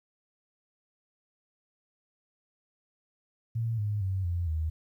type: tone with pitch steps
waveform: sine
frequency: 114.4 / 104.3 / 95.09 / 86.7 / 79.05 Hz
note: A#2 / G#2 / F#2 / F2 / D#2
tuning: -32 / +8 / +48 / -12 / +28 cents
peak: -27 dBFS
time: 3.55-4.7 s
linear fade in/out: 10 ms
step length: 230 ms
effects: 11-bit